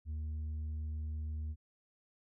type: tone with tanh clipping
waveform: sine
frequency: 77.2 Hz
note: D#2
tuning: 13 cents flat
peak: -37 dBFS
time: 0.05-1.56 s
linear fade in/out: 50 ms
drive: 3 dB
effects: none